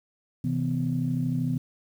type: tone cluster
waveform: sine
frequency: 129.1 / 161.9 / 249.5 Hz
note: C3 / E3 / B3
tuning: -23 / -31 / +18 cents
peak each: -28 dBFS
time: 0.44-1.58 s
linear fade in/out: 5 ms
effects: tanh soft clip ceiling -15 dBFS + 9-bit